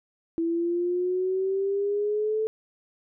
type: exponential sweep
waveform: sine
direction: up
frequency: 329.6 to 440 Hz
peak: -23 dBFS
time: 0.38-2.47 s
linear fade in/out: 0 ms
effects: none